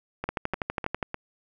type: two click trains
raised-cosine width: 0.5 ms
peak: -12 / -16 dBFS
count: 10 / 4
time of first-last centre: 0.29-1.028 / 0.24-1.144 s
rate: 12.2 / 3.32 Hz
effects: none